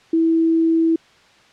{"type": "tone", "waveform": "sine", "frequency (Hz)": 327.1, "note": "E4", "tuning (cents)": -13, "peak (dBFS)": -13, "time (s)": [0.13, 0.96], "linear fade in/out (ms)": 5, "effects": ["white hiss -51 dBFS RMS until 1.52 s", "low-pass 4000 Hz 12 dB/octave"]}